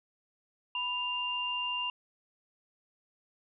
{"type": "tone pair together", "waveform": "sine", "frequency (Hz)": [987.8, 2794], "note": ["B5", "F7"], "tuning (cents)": [0, 0], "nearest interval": "octave + tritone", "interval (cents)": 1800, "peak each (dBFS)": [-36, -32], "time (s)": [0.75, 1.9], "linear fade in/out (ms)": 2, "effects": []}